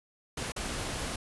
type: noise with dropouts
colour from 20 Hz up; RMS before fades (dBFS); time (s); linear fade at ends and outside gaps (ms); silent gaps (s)
pink; -35; 0.37-1.16; 5; 0.521-0.562
effects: resampled to 24000 Hz